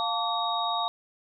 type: tone cluster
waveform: sine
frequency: 701 / 893 / 1147 / 3758 Hz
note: F5 / A5 / D6 / A#7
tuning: +6 / +25 / -41 / +13 cents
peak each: -31 dBFS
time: 0-0.88 s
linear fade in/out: 0 ms
effects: none